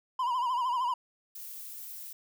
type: tone with vibrato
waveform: triangle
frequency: 993 Hz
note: B5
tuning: 9 cents sharp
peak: -25 dBFS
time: 0.19-0.94 s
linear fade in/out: 5 ms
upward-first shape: triangle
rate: 13 Hz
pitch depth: 110 cents each way
type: noise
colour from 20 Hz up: violet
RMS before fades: -43 dBFS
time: 1.35-2.13 s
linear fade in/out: 5 ms
effects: none